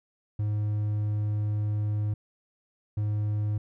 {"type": "tone pair in turn", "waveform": "triangle", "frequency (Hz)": [105.1, 105.1], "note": ["G#2", "G#2"], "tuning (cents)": [21, 21], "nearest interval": "unison", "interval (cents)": 0, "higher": "neither", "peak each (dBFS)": -23, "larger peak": "neither", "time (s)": [[0.39, 2.14], [2.97, 3.58]], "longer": "first", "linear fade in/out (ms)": 5, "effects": []}